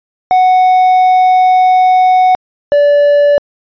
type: tone pair in turn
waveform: triangle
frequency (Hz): 740 / 578.8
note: F#5 / D5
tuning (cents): 0 / -25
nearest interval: major third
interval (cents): 425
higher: first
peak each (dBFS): -3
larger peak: neither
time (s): 0.31-2.35 / 2.72-3.38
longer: first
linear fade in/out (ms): 0
effects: resampled to 11025 Hz